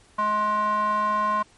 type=tone with band-pass filter; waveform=square; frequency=211 Hz; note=G#3; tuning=28 cents sharp; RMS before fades=-23 dBFS; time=0.18-1.43 s; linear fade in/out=10 ms; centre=1100 Hz; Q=5.4; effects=pink hiss -56 dBFS RMS until 1.57 s + MP3 48 kbps